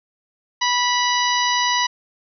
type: harmonic tone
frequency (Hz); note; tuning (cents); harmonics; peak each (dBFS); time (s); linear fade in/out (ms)
981; B5; -12; 1 / 2 / 3 / 4 / 5 / 6; -20 / -23 / -25 / -26 / -27 / -28; 0.61-1.87; 10
effects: none